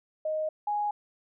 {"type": "tone pair in turn", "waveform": "sine", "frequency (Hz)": [622.3, 830.4], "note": ["D#5", "G#5"], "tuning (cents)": [0, 0], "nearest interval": "perfect fourth", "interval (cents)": 500, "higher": "second", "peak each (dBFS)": [-27, -26], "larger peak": "second", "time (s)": [[0.25, 0.49], [0.67, 0.91]], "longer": "neither", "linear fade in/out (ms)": 5, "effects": []}